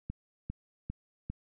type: click train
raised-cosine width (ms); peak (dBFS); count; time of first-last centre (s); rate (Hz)
5; -24; 4; 0.1-1.3; 2.5
effects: none